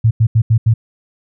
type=tone bursts at uneven times; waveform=sine; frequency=112.8 Hz; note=A2; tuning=44 cents sharp; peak=-7 dBFS; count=5; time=0.04-0.11 / 0.2-0.27 / 0.35-0.42 / 0.5-0.58 / 0.66-0.74 s; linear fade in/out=10 ms; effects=none